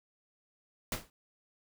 pink noise with exponential decay, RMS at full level -30 dBFS, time 0.92-1.1 s, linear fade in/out 1 ms, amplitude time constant 37 ms, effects none

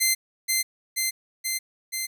10% pulse tone with echo, 2075 Hz, C7, 15 cents flat, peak -10 dBFS, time 0-0.15 s, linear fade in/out 20 ms, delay 480 ms, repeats 4, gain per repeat -2 dB, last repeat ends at 2.07 s, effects none

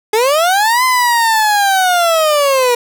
30% pulse linear two-way sweep, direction up then down, 415.1 to 1032 to 476.1 Hz, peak -7 dBFS, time 0.13-2.75 s, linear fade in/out 5 ms, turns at 0.84 s, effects none

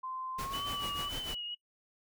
sine tone with pitch glide, 1037 to 1150.6 Hz, C6 to D6, -16 to -36 cents, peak -37 dBFS, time 0.03-1.09 s, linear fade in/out 10 ms, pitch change +180 cents, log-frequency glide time 0.35-0.66 s
pink noise with tremolo, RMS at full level -40 dBFS, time 0.38-1.35 s, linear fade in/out 10 ms, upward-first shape sine, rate 6.8 Hz, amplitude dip 65%
sine tone with vibrato, 2960 Hz, F#7, in tune, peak -37 dBFS, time 0.53-1.55 s, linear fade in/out 10 ms, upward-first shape triangle, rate 1.9 Hz, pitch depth 63 cents each way
effects noise-tail reverb RT60 0.1 s tail -22 dB re dry

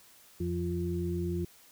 harmonic tone, 87.1 Hz, F2, 4 cents flat, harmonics 1 / 2 / 4, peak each -34 / -34 / -34 dBFS, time 0.4-1.45 s, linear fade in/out 5 ms, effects white hiss -58 dBFS RMS until 1.71 s

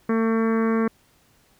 harmonic tone, 225.1 Hz, A3, 40 cents sharp, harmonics 1 / 2 / 3 / 4 / 5 / 6 / 7 / 8 / 9 / 10, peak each -20 / -24 / -37 / -39 / -31 / -37 / -37 / -39 / -41 / -45 dBFS, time 0.09-0.88 s, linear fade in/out 5 ms, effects pink hiss -60 dBFS RMS until 1.59 s

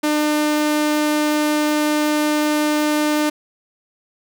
sawtooth tone, 300.9 Hz, D4, 42 cents sharp, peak -12 dBFS, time 0.03-3.3 s, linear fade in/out 10 ms, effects none

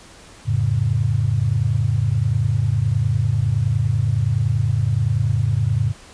sine chord, F augmented, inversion none, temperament equal with one note detuned, 87.31 / 108.74 / 138.59 Hz, F2 / A2 / C#3, 0 / -20 / 0 cents, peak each -24 / -18 / -21 dBFS, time 0.45-5.94 s, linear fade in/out 50 ms, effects pink hiss -44 dBFS RMS until 6.13 s + resampled to 22050 Hz

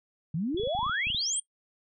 sine exponential sweep, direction up, 146.8 to 9260 Hz, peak -27 dBFS, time 0.34-1.4 s, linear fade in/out 5 ms
clicks, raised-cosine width 5 ms, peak -30 dBFS, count 12, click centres 0.546 / 0.598 / 0.635 / 0.673 / 0.75 / 0.791 / 0.83 / 0.865 / 0.896 / 1.07 / 1.102 / 1.147 s
sine tone with pitch glide, 3382 to 3224 Hz, G#7 to G7, +31 to +48 cents, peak -37 dBFS, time 0.57-1.4 s, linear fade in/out 5 ms, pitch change -83 cents, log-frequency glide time 0.86-1.17 s
effects noise-tail reverb RT60 0.1 s tail -21 dB re dry

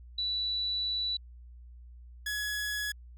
sine / sawtooth tone pair in turn, 3951 / 1685.4 Hz, B7 / G#6, 0 / +25 cents, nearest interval octave + minor third, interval 1475 cents, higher first, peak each -29 / -28 dBFS, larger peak second, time 0.18-1.17 / 2.26-2.92 s, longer first, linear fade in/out 5 ms, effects added 60 Hz sine -47 dBFS peak until 3.17 s

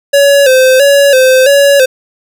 square tone with vibrato, 540 Hz, C#5, 45 cents flat, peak -4 dBFS, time 0.13-1.86 s, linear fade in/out 10 ms, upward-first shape square, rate 1.5 Hz, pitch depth 74 cents each way, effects none

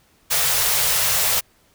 white band-stop noise, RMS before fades -19 dBFS, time 0.3-1.41 s, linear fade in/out 20 ms, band 170 to 420 Hz, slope 96 dB/octave, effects pink hiss -58 dBFS RMS until 1.74 s

